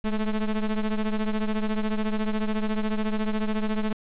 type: ring-modulated tone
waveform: square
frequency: 109 Hz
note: A2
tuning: 16 cents flat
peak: -21 dBFS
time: 0.04-3.93 s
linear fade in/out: 5 ms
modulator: 102 Hz
effects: resampled to 8000 Hz + 8-bit